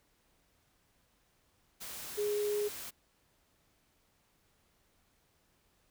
sine tone in noise, 415.3 Hz, G#4, in tune, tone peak -30 dBFS, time 2.17-2.69 s, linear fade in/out 20 ms, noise white, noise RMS -44 dBFS, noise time 1.8-2.91 s, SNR +11 dB, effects pink hiss -72 dBFS RMS until 5.9 s

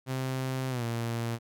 sawtooth tone with pitch glide, 130.81 to 116.54 Hz, C3 to A#2, 0 to 0 cents, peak -26 dBFS, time 0.06-1.39 s, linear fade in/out 50 ms, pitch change -200 cents, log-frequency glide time 0.7-0.84 s, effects none

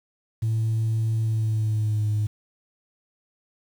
sine tone with pitch glide, 111.6 to 105.89 Hz, A2 to G#2, +25 to +34 cents, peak -19 dBFS, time 0.42-2.27 s, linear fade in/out 10 ms, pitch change -91 cents, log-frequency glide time 1.2-2.07 s, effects tanh soft clip ceiling -18 dBFS + 8-bit

